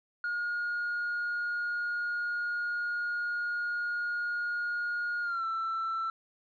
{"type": "tone with pitch glide", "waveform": "sine", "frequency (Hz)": [1431, 1335.2], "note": ["F6", "E6"], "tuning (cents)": [42, 22], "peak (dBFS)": -28, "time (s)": [0.24, 6.1], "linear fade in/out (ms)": 2, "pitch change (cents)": -120, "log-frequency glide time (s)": [5.22, 5.45], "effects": ["tanh soft clip ceiling -28 dBFS"]}